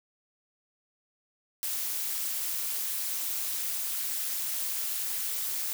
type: noise with amplitude modulation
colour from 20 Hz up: blue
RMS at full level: -29 dBFS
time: 1.63-5.73 s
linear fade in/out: 0 ms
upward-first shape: sine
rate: 219 Hz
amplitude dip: 70%
effects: none